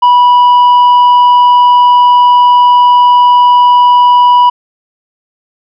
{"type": "tone with tanh clipping", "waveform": "triangle", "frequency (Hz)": 980, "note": "B5", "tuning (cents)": -14, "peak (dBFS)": -3, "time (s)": [0.02, 4.5], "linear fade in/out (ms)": 10, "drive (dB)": 8, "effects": []}